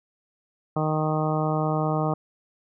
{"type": "harmonic tone", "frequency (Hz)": 155, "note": "D#3", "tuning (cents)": -6, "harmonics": [1, 2, 3, 4, 5, 6, 7, 8], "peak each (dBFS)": [-25, -30, -31, -30, -30, -37, -34, -34], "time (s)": [0.76, 2.14], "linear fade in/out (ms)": 5, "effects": []}